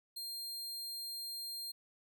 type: tone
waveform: sawtooth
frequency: 4200 Hz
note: C8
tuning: 6 cents sharp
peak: -38 dBFS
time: 0.16-1.72 s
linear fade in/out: 10 ms
effects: none